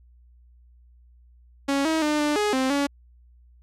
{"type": "tone with pitch steps", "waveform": "sawtooth", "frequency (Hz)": [277.6, 319.4, 300.6, 296.9, 417.9, 261.8, 283], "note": ["C#4", "D#4", "D4", "D4", "G#4", "C4", "C#4"], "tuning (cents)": [3, 45, 40, 19, 11, 1, 36], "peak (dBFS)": -17, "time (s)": [1.68, 2.87], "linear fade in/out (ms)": 10, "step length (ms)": 170, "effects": ["added 60 Hz sine -51 dBFS peak until 3.62 s", "low-pass 9000 Hz 12 dB/octave"]}